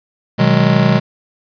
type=chord; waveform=square; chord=G# minor seventh; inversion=first; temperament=just; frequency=124.59 / 155.74 / 186.89 / 207.7 Hz; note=B2 / D#3 / F#3 / G#3; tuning=+16 / +2 / +18 / 0 cents; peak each=-16 dBFS; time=0.38-1 s; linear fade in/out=20 ms; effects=resampled to 11025 Hz + 7-bit